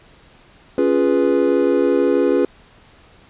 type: chord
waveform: triangle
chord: C# dominant seventh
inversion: none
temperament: equal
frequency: 277.2 / 349.2 / 415.3 / 493.9 Hz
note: C#4 / E#4 / G#4 / B4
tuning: 0 / 0 / 0 / 0 cents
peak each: -17 dBFS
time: 0.78-2.45 s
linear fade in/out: 2 ms
effects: pink hiss -49 dBFS RMS until 3.29 s + resampled to 8000 Hz